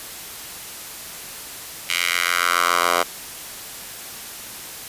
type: tone with high-pass filter sweep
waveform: 10% pulse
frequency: 87.1 Hz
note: F2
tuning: 4 cents flat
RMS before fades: -20 dBFS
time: 1.89-3.03 s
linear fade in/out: 5 ms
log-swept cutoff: 2500 to 790 Hz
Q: 2.1
effects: white hiss -35 dBFS RMS until 4.88 s + resampled to 32000 Hz